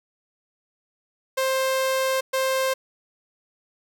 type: tone bursts at uneven times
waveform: sawtooth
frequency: 527 Hz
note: C5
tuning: 12 cents sharp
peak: -17 dBFS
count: 2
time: 1.37-2.21 / 2.33-2.74 s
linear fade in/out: 10 ms
effects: none